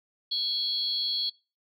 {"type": "tone cluster", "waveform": "sine", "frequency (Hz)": [3339, 4155, 4433], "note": ["G#7", "C8", "C#8"], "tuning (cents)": [9, -13, -1], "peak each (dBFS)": -30, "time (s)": [0.31, 1.3], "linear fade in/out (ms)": 10, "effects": ["noise-tail reverb RT60 0.3 s tail -22 dB re dry", "tanh soft clip ceiling -17 dBFS"]}